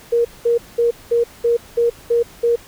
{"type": "tone bursts", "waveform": "sine", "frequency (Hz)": 470.8, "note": "A#4", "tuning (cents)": 17, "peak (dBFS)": -12, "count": 8, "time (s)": [0.12, 2.56], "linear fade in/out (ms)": 10, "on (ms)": 130, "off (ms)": 200, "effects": ["pink hiss -43 dBFS RMS until 2.67 s"]}